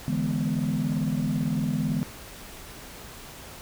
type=chord; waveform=sine; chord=E dominant seventh; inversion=third; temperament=equal; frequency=146.83 / 164.81 / 207.7 / 246.9 Hz; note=D3 / E3 / G#3 / B3; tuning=0 / 0 / 0 / 0 cents; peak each=-28 dBFS; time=0.08-2.03 s; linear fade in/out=0 ms; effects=tanh soft clip ceiling -18 dBFS + pink hiss -43 dBFS RMS until 3.61 s